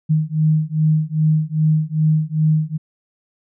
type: beating tone pair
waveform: sine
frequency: 154.4 / 156.9 Hz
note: D#3 / D#3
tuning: -13 / +15 cents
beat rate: 2.5 Hz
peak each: -17 dBFS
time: 0.09-2.78 s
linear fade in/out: 20 ms
effects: none